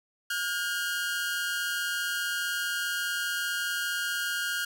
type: tone pair together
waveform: sawtooth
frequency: 1431 / 1606.2 Hz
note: F6 / G6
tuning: +42 / +42 cents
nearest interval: major second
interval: 200 cents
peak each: -27 / -29 dBFS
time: 0.3-4.65 s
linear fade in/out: 5 ms
effects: none